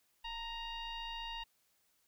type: tone with frequency modulation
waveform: sine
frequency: 1864.7 Hz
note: A#6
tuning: in tune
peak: -40 dBFS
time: 0.24-1.44 s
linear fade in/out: 10 ms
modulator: 946 Hz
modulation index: 1.9
effects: white hiss -75 dBFS RMS until 2.07 s